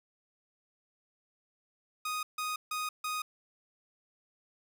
sawtooth tone bursts, 1244.5 Hz, D#6, in tune, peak -29 dBFS, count 4, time 2.05-3.22 s, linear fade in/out 5 ms, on 180 ms, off 150 ms, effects none

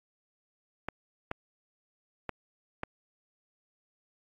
clicks, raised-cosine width 0.5 ms, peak -18 dBFS, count 4, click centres 0.886 / 1.314 / 2.293 / 2.834 s, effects AAC 48 kbps

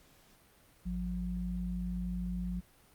sine tone pair together, 53.37 / 179.5 Hz, G#1 / F3, +48 / +48 cents, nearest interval octave + major sixth, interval 2100 cents, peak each -37 / -35 dBFS, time 0.85-2.61 s, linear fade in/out 20 ms, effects pink hiss -63 dBFS RMS until 2.94 s + Opus 48 kbps

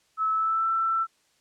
sine tone with pitch glide, 1300 to 1335 Hz, E6 to E6, -24 to +22 cents, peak -22 dBFS, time 0.17-1.07 s, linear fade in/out 50 ms, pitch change +46 cents, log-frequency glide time 0.31-0.69 s, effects white hiss -66 dBFS RMS until 1.4 s + low-pass 8000 Hz 12 dB/octave

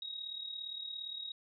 sine tone with amplitude modulation, 3789 Hz, A#7, 27 cents sharp, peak -37 dBFS, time 0.02-1.32 s, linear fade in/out 2 ms, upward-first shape sine, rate 37.4 Hz, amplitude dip 65%, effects none

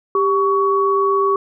sine tone pair together, 394.6 / 1123 Hz, G4 / C#6, +11 / +22 cents, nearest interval octave + tritone, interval 1811 cents, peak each -16 dBFS, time 0.15-1.36 s, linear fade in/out 2 ms, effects none

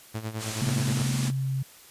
sawtooth tone with tremolo, 110 Hz, A2, in tune, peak -25 dBFS, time 0.14-1.03 s, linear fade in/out 10 ms, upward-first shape sine, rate 9.5 Hz, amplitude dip 75%
white low-pass noise, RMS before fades -36 dBFS, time 0.38-1.32 s, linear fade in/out 50 ms, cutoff 9300 Hz, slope 24 dB/octave
sine tone, 133.8 Hz, C3, 39 cents sharp, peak -25 dBFS, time 0.61-1.63 s, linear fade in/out 10 ms
sine tone bursts, 227.8 Hz, A#3, 40 cents flat, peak -27 dBFS, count 15, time 0.62-1.301 s, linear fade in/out 0 ms, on 23 ms, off 24 ms
effects white hiss -51 dBFS RMS until 1.9 s + resampled to 32000 Hz

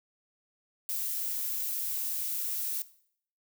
violet noise, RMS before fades -33 dBFS, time 0.89-2.82 s, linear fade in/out 0 ms, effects noise-tail reverb RT60 0.6 s tail -17 dB re dry

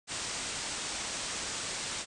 white low-pass noise, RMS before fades -37 dBFS, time 0.07-2.06 s, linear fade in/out 50 ms, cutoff 8900 Hz, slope 96 dB/octave, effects none

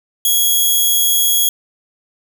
5% pulse tone, 3322 Hz, G#7, in tune, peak -3 dBFS, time 0.25-1.49 s, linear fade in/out 2 ms, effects none

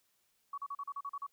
sine tone bursts, 1125 Hz, C#6, 25 cents sharp, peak -37 dBFS, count 9, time 0.53-1.266 s, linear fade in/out 5 ms, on 48 ms, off 38 ms, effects white hiss -75 dBFS RMS until 1.32 s

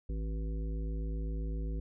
harmonic tone, 53.8 Hz, A1, 38 cents flat, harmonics 1 / 3 / 5 / 7 / 9, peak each -33 / -43 / -47 / -50 / -52 dBFS, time 0.09-1.8 s, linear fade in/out 5 ms, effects none

